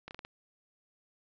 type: slowing click train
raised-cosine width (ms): 0.3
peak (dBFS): -27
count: 5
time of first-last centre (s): 0.08-0.25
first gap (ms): 29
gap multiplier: 1.26
effects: resampled to 16000 Hz